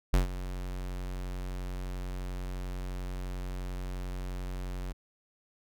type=tone with ADSR envelope; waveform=square; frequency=45.73 Hz; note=F#1; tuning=20 cents flat; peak=-20 dBFS; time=0.13-4.93 s; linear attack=8 ms; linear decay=130 ms; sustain=-15 dB; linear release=17 ms; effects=none